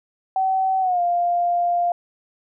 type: tone with pitch glide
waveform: sine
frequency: 762 to 698.8 Hz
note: G5 to F5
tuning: -49 to +1 cents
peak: -17 dBFS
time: 0.36-1.92 s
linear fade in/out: 2 ms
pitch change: -150 cents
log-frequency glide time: 0.8-1.01 s
effects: none